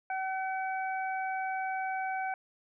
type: harmonic tone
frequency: 760 Hz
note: F#5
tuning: 46 cents sharp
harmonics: 1 / 2 / 3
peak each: -32 / -38 / -42 dBFS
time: 0.1-2.34 s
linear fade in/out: 2 ms
effects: none